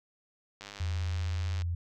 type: click train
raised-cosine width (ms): 0.2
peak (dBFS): -26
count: 103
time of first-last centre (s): 0.61-1.62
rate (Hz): 101
type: tone with pitch glide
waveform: sine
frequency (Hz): 85 to 85.54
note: F2 to F2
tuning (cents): -46 to -35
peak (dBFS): -29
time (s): 0.8-1.75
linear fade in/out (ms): 5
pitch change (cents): +11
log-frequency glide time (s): 1.19-1.48
effects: none